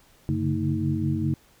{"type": "tone cluster", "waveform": "sine", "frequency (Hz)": [96.8, 140.9, 145.9, 224.9, 315.9], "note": ["G2", "C#3", "D3", "A3", "D#4"], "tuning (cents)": [-21, 29, -11, 38, 26], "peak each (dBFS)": -29, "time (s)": [0.29, 1.34], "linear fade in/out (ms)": 0, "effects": ["pink hiss -58 dBFS RMS until 1.6 s"]}